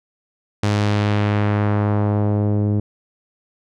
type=tone with low-pass filter sweep; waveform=sawtooth; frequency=103.7 Hz; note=G#2; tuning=2 cents flat; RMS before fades=-18 dBFS; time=0.63-2.8 s; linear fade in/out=5 ms; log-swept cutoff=6600 to 340 Hz; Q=0.95; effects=none